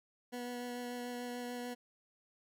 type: tone with vibrato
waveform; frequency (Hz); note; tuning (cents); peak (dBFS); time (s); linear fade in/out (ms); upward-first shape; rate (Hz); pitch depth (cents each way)
20% pulse; 244.3; B3; -19; -35; 0.32-1.75; 20; triangle; 6.8; 14
effects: none